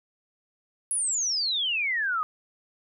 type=exponential sweep; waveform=sine; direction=down; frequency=10630 to 1216 Hz; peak=-24 dBFS; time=0.91-2.23 s; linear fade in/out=0 ms; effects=none